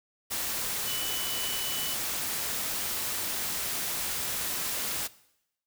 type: tone in noise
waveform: sine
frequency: 2978 Hz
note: F#7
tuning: 11 cents sharp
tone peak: -36 dBFS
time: 0.86-1.95 s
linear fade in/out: 20 ms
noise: white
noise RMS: -32 dBFS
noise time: 0.3-5.08 s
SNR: -7 dB
effects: noise-tail reverb RT60 0.8 s tail -19 dB re dry